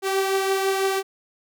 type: beating tone pair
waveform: sawtooth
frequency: 386.1 / 392.1 Hz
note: G4 / G4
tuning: -26 / 0 cents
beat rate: 6 Hz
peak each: -17 / -25 dBFS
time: 0.02-1.03 s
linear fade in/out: 50 ms
effects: none